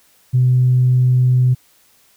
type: tone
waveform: sine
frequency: 126.4 Hz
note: B2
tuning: 41 cents sharp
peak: -9 dBFS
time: 0.33-1.55 s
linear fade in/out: 20 ms
effects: tanh soft clip ceiling -5 dBFS + white hiss -54 dBFS RMS until 2.16 s